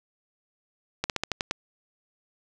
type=slowing click train; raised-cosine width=0.2 ms; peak=-9 dBFS; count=7; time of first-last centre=1.04-1.511 s; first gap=58 ms; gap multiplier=1.12; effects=none